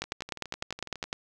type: two click trains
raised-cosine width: 0.2 ms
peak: -23 / -13 dBFS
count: 13 / 12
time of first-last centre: 0.04-1.04 / 0.02-1.129 s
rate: 12 / 9.92 Hz
effects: none